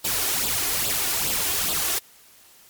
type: noise with flanger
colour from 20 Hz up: white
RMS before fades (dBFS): -24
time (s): 0.04-1.99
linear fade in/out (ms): 10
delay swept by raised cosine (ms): 0.24 to 2.84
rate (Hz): 2.4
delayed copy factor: +0.65
effects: white hiss -52 dBFS RMS until 2.69 s + MP3 96 kbps